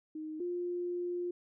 sine tone pair in turn, 311.1 / 352.8 Hz, D#4 / F4, 0 / +18 cents, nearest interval major second, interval 218 cents, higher second, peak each -38 / -33 dBFS, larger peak second, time 0.15-0.4 / 0.4-1.31 s, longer second, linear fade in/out 5 ms, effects none

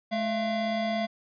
square tone pair together, 214.5 / 681 Hz, A3 / F5, -44 / -44 cents, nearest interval octave + minor sixth, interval 2000 cents, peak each -31 / -29 dBFS, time 0.11-1.07 s, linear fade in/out 20 ms, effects resampled to 11025 Hz

